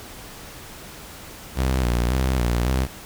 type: tone with vibrato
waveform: sawtooth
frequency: 62.2 Hz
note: B1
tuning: 13 cents sharp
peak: -15 dBFS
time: 1.55-2.88 s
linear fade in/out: 50 ms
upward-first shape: square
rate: 1.8 Hz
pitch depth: 78 cents each way
effects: pink hiss -40 dBFS RMS until 3.05 s